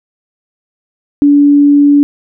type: tone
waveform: sine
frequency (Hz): 287.5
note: D4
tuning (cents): -37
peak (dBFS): -3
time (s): 1.22-2.03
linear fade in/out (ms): 0
effects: none